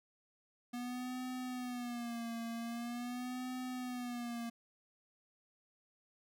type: tone with vibrato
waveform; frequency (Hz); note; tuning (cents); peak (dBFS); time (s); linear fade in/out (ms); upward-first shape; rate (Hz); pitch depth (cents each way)
square; 242; B3; -35; -40; 0.73-4.5; 10; sine; 0.44; 84
effects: none